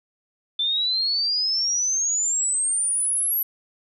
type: exponential sweep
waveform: sine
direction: up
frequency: 3520 to 11840 Hz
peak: -20 dBFS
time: 0.59-3.43 s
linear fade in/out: 5 ms
effects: none